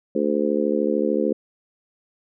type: harmonic tone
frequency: 73.42 Hz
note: D2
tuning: in tune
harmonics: 3 / 4 / 5 / 6 / 7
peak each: -25 / -25 / -25 / -25 / -25 dBFS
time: 0.15-1.33 s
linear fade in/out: 5 ms
effects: none